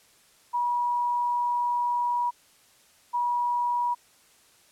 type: tone pair in turn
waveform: sine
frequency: 966 / 966 Hz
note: B5 / B5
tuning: -39 / -39 cents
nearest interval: unison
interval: 0 cents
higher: neither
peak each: -23 dBFS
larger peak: neither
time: 0.53-2.31 / 3.13-3.95 s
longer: first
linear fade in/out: 20 ms
effects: white hiss -59 dBFS RMS until 4.71 s + low-pass 11000 Hz 12 dB/octave